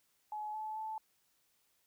sine tone with pitch steps, 849 / 865 / 874 Hz, G#5 / A5 / A5, +38 / -30 / -12 cents, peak -38 dBFS, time 0.32-0.98 s, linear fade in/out 2 ms, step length 220 ms, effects white hiss -75 dBFS RMS until 1.86 s

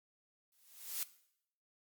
blue noise with exponential growth, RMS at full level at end -35 dBFS, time 0.52-1.03 s, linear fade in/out 1 ms, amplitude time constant 110 ms, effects noise-tail reverb RT60 0.7 s tail -17 dB re dry + MP3 96 kbps

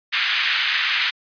pink band-pass noise, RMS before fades -21 dBFS, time 0.12-1.11 s, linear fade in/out 20 ms, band 1600 to 3900 Hz, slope 24 dB/octave, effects resampled to 11025 Hz

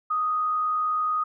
sine tone with frequency modulation, 1244.5 Hz, D#6, in tune, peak -22 dBFS, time 0.1-1.24 s, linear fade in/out 10 ms, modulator 68.8 Hz, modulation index 0.21, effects none

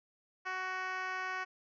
10% pulse tone with band-pass filter, 372.6 Hz, F#4, 12 cents sharp, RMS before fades -38 dBFS, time 0.45-1.45 s, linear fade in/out 20 ms, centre 1500 Hz, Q 1.1, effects resampled to 16000 Hz

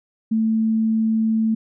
sine tone, 221.7 Hz, A3, 13 cents sharp, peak -16 dBFS, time 0.31-1.55 s, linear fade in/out 10 ms, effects none

